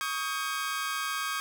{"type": "tone cluster", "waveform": "sawtooth", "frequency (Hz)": [1118, 1256, 1602], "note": ["C#6", "D#6", "G6"], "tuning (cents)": [14, 16, 37], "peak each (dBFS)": -31, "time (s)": [0.01, 1.4], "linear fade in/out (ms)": 0, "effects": []}